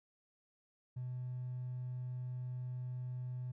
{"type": "tone with hard clipping", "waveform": "triangle", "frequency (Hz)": 125.4, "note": "B2", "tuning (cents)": 27, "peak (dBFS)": -39, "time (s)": [0.96, 3.52], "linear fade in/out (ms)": 10, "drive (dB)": 3, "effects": []}